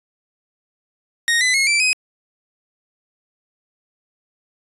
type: tone with pitch steps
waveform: sawtooth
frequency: 1864.7 / 2010 / 2167 / 2336 / 2518 Hz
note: A#6 / B6 / C#7 / D7 / D#7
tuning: 0 / +30 / -40 / -10 / +20 cents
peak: -11 dBFS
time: 1.28-1.93 s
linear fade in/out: 0 ms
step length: 130 ms
effects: resampled to 24000 Hz